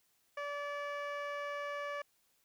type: tone with low-pass filter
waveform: 15% pulse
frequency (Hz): 577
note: D5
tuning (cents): -31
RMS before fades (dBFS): -40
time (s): 0.37-2.02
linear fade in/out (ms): 5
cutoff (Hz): 2800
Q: 0.57
effects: white hiss -74 dBFS RMS until 2.44 s